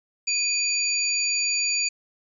sine tone cluster, 2467 / 4647 / 6900 Hz, D#7 / D8 / A8, -15 / -19 / -35 cents, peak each -26 dBFS, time 0.27-1.89 s, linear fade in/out 10 ms, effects none

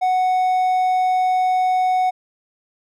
triangle tone, 740 Hz, F#5, in tune, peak -13 dBFS, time 0.01-2.11 s, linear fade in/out 20 ms, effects none

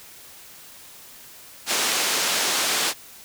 white band-pass noise, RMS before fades -23 dBFS, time 1.66-2.94 s, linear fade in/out 50 ms, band 270 to 7000 Hz, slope 12 dB/octave, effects white hiss -45 dBFS RMS until 3.24 s

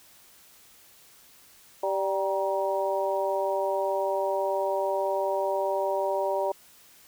harmonic tone with a mistuned harmonic, 194.9 Hz, G3, 10 cents flat, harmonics 2 / 3 / 4 / 5, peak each -31 / -27 / -33 / -31 dBFS, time 1.83-6.52 s, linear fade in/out 5 ms, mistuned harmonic 5, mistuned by -51 cents, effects white hiss -55 dBFS RMS until 7.07 s

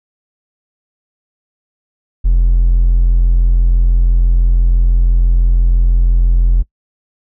triangle tone, 43 Hz, F1, 26 cents flat, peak -4 dBFS, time 2.24-6.63 s, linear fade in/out 20 ms, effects noise-tail reverb RT60 0.1 s tail -23 dB re dry + tanh soft clip ceiling -2 dBFS

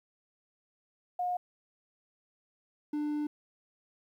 sine / triangle tone pair in turn, 718 / 297.5 Hz, F5 / D4, +48 / +22 cents, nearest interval octave + minor third, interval 1526 cents, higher first, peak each -29 / -28 dBFS, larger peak second, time 1.19-1.37 / 2.93-3.27 s, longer second, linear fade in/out 5 ms, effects 11-bit

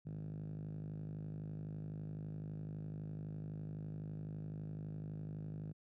5% pulse tone with band-pass filter, 51.91 Hz, G#1, in tune, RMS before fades -45 dBFS, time 0.05-5.73 s, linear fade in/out 20 ms, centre 140 Hz, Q 5.1, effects none

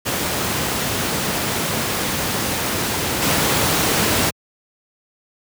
pink noise with level steps, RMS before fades -21 / -17 dBFS, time 0.05-4.31 s, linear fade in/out 20 ms, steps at 3.22 s, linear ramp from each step 2 ms, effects high-pass 100 Hz 12 dB/octave

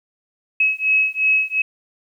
sine beating tone pair, 2565 / 2567.8 Hz, E7 / E7, -48 / -46 cents, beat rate 2.8 Hz, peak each -18 dBFS, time 0.6-1.62 s, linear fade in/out 5 ms, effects 9-bit

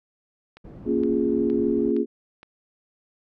click train, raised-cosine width 0.3 ms, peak -29 dBFS, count 5, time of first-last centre 0.57-2.43 s, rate 2.15 Hz
white low-pass noise, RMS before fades -42 dBFS, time 0.64-1.92 s, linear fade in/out 10 ms, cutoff 260 Hz, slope 12 dB/octave
sine chord, Bb minor seventh, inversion none, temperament equal, 233.1 / 277.2 / 349.2 / 415.3 Hz, Bb3 / Db4 / F4 / Ab4, 0 / 0 / 0 / 0 cents, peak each -25 dBFS, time 0.85-2.06 s, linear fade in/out 50 ms
effects none

